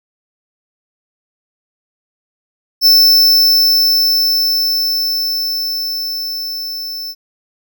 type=tone with level ramp; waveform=square; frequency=5300 Hz; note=E8; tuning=9 cents sharp; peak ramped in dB=-5 to -23 dBFS; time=2.81-7.15 s; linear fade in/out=50 ms; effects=none